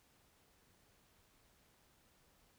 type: silence
effects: pink hiss -71 dBFS RMS until 2.58 s